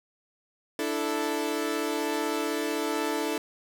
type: chord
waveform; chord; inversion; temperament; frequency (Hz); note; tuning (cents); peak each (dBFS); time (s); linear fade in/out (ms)
sawtooth; D suspended second; none; equal; 293.7 / 329.6 / 440; D4 / E4 / A4; 0 / 0 / 0; -28 / -28 / -27; 0.79-3.38; 2
effects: none